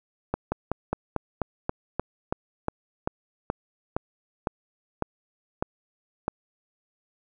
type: slowing click train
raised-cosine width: 1 ms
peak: -11 dBFS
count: 17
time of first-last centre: 0.34-6.281 s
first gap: 180 ms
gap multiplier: 1.09
effects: none